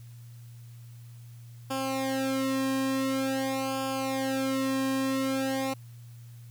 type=tone with flanger; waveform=sawtooth; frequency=266.7 Hz; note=C4; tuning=33 cents sharp; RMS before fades=-29 dBFS; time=1.7-5.74 s; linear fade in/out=10 ms; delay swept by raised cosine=0.5 to 1.42 ms; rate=0.47 Hz; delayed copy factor=-0.95; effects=added 118 Hz sine -44 dBFS peak until 6.5 s + white hiss -61 dBFS RMS until 6.5 s